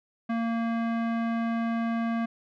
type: tone with low-pass filter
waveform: square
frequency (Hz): 230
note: A#3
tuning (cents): -23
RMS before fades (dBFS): -28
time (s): 0.29-2.26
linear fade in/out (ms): 10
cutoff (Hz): 1800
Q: 1.1
effects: none